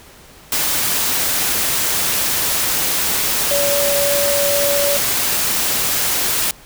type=tone in noise; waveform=sine; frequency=570 Hz; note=C#5; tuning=48 cents sharp; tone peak=-17 dBFS; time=3.51-4.97 s; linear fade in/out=2 ms; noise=white; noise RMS=-18 dBFS; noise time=0.52-6.51 s; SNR=-2 dB; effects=pink hiss -43 dBFS RMS until 6.65 s